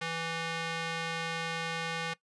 square tone with band-pass filter, 165.1 Hz, E3, 3 cents sharp, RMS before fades -35 dBFS, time 0.01-2.14 s, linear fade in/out 10 ms, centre 2300 Hz, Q 0.83, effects noise-tail reverb RT60 0.1 s tail -19 dB re dry + resampled to 24000 Hz

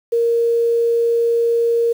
sine tone with quantisation, 466.2 Hz, A#4, in tune, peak -13 dBFS, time 0.12-1.93 s, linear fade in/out 10 ms, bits 7, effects none

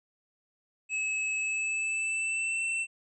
square tone with pitch glide, 2585 to 2687 Hz, E7 to E7, -34 to +33 cents, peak -29 dBFS, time 0.89-2.87 s, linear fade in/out 50 ms, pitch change +67 cents, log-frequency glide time 1.36-2.63 s, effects resampled to 24000 Hz

